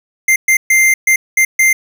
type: tone bursts at uneven times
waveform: square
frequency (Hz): 2093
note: C7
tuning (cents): 0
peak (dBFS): -8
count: 6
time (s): 0.28-0.36 / 0.48-0.57 / 0.7-0.94 / 1.07-1.16 / 1.37-1.45 / 1.59-1.73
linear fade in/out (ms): 5
effects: none